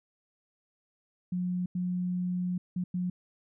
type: tone bursts at uneven times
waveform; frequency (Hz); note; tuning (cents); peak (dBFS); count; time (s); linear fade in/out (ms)
sine; 180; F#3; -47; -28; 4; 1.32-1.66 / 1.75-2.58 / 2.76-2.84 / 2.94-3.1; 5
effects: none